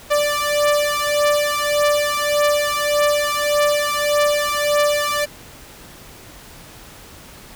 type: beating tone pair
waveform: sawtooth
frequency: 587 / 588.7 Hz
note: D5 / D5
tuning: -1 / +4 cents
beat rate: 1.7 Hz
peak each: -15 dBFS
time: 0.1-5.26 s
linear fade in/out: 20 ms
effects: pink hiss -41 dBFS RMS until 7.55 s